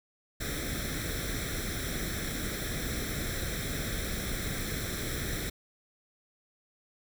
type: noise with comb filter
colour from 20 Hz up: pink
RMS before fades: -34 dBFS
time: 0.4-5.5 s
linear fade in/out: 10 ms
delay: 0.53 ms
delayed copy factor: +0.8
effects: none